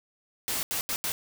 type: noise bursts at uneven times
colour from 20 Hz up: white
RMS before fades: -30 dBFS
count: 4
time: 0.48-0.63 / 0.71-0.81 / 0.89-0.96 / 1.04-1.12 s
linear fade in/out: 0 ms
effects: none